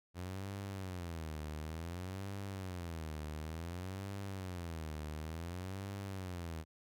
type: tone with vibrato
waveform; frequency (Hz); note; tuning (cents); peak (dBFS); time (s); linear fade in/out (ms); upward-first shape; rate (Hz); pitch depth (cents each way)
sawtooth; 86.9; F2; -8; -37; 0.14-6.65; 50; sine; 0.56; 230
effects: none